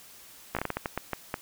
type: slowing click train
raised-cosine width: 0.5 ms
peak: -14 dBFS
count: 11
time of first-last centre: 0.55-1.341 s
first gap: 16 ms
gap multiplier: 1.33
effects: white hiss -51 dBFS RMS until 1.41 s